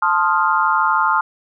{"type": "chord", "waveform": "sine", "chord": "F dominant seventh", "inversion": "first", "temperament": "equal", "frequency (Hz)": [880, 1046.5, 1244.5, 1396.9], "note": ["A5", "C6", "Eb6", "F6"], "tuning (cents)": [0, 0, 0, 0], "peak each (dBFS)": -19, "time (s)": [0.02, 1.21], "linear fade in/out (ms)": 5, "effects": []}